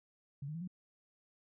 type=tone with pitch steps; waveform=sine; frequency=140 / 152.67 / 166.49 / 181.56 Hz; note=C#3 / D#3 / E3 / F#3; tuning=+18 / -33 / +18 / -32 cents; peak=-39 dBFS; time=0.42-0.676 s; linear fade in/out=5 ms; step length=64 ms; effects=none